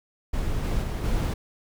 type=noise with level steps; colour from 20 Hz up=brown; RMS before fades=-27 / -25 / -28 / -24 dBFS; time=0.33-1.34 s; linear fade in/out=10 ms; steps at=0.63 / 0.81 / 1.03 s; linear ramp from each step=20 ms; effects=none